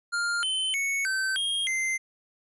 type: tone with pitch steps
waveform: square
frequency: 1403 / 3063 / 2214 / 1544 / 3243 / 2079 Hz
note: F6 / G7 / C#7 / G6 / G#7 / C7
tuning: +8 / -41 / -3 / -27 / -42 / -12 cents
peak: -26 dBFS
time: 0.12-1.98 s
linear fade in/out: 20 ms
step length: 310 ms
effects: resampled to 24000 Hz